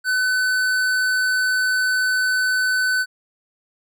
sine tone with tanh clipping, 1509 Hz, F#6, 34 cents sharp, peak -19 dBFS, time 0.04-3.06 s, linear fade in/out 50 ms, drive 16 dB, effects none

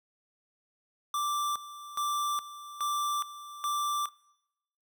square tone with tremolo, 1174.7 Hz, D6, in tune, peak -29 dBFS, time 1.14-4.09 s, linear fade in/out 2 ms, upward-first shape square, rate 1.2 Hz, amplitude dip 80%, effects noise-tail reverb RT60 0.9 s tail -23 dB re dry

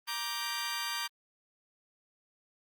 15% pulse chord, G minor, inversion first, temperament just, 940.8 / 1176 / 1568 Hz, Bb5 / D6 / G6, +16 / +2 / 0 cents, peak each -32 dBFS, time 0.07-1.08 s, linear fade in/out 20 ms, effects Opus 32 kbps

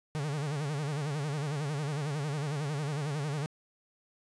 45% pulse tone with vibrato, 146.5 Hz, D3, 4 cents flat, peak -31 dBFS, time 0.15-3.46 s, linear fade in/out 0 ms, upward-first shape sine, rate 11 Hz, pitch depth 120 cents each way, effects resampled to 22050 Hz + 10-bit

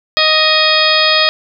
harmonic tone with a mistuned harmonic, 623 Hz, D#5, 2 cents sharp, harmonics 1 / 2 / 3 / 4 / 5 / 6 / 7 / 8, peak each -17 / -17 / -17 / -17 / -17 / -17 / -17 / -17 dBFS, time 0.17-1.29 s, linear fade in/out 0 ms, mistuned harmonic 5, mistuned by +86 cents, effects none

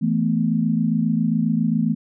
sine chord, E suspended fourth, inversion none, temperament just, 164.81 / 219.8 / 247.2 Hz, E3 / A3 / B3, 0 / -2 / +2 cents, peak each -22 / -20 / -23 dBFS, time 0.01-1.95 s, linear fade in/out 20 ms, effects none

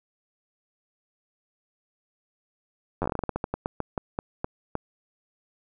slowing click train, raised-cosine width 1 ms, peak -13 dBFS, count 20, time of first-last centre 3.02-4.754 s, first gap 10 ms, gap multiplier 1.21, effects none

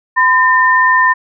sine tone pair together, 1015.3 / 1809 Hz, B5 / A6, +48 / +48 cents, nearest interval minor seventh, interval 1000 cents, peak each -10 dBFS, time 0.16-1.14 s, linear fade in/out 20 ms, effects none

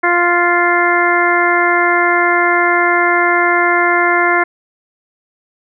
harmonic tone, 349.2 Hz, F4, in tune, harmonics 1 / 2 / 3 / 4 / 5 / 6, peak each -17 / -17 / -17 / -17 / -17 / -17 dBFS, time 0.03-4.44 s, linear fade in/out 10 ms, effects none

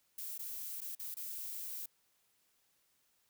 violet noise with dropouts, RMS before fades -43 dBFS, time 0.18-1.86 s, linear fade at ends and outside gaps 5 ms, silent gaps 0.379-0.391 / 0.806-0.815 / 0.952-0.995 / 1.143-1.168 s, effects white hiss -75 dBFS RMS until 3.29 s

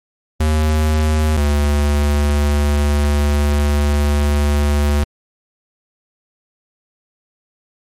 square tone pair in turn, 77.2 / 72.91 Hz, D#2 / D2, -13 / -12 cents, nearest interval minor second, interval 99 cents, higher first, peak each -13 / -13 dBFS, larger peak neither, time 0.4-1.37 / 1.37-5.04 s, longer second, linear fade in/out 5 ms, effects MP3 64 kbps

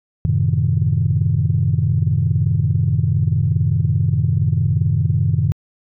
sine chord, F# diminished seventh, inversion none, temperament equal, 92.5 / 110 / 130.81 / 155.56 Hz, F#2 / A2 / C3 / Eb3, 0 / 0 / 0 / 0 cents, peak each -19 dBFS, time 0.25-5.52 s, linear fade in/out 0 ms, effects tanh soft clip ceiling -5 dBFS

